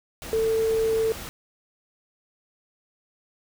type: tone in noise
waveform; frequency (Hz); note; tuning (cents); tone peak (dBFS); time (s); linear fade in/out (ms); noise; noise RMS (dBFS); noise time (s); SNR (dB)
sine; 446.1; A4; +24; -20; 0.33-1.12; 0; pink; -37; 0.22-1.29; +14
effects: none